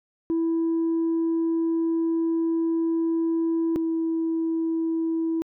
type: tone pair in turn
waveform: sine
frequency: 329.6 / 326.9 Hz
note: E4 / E4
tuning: 0 / -14 cents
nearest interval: unison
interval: 14 cents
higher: first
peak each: -19 / -21 dBFS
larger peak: first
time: 0.3-3.76 / 3.76-5.42 s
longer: first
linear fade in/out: 0 ms
effects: tanh soft clip ceiling -19 dBFS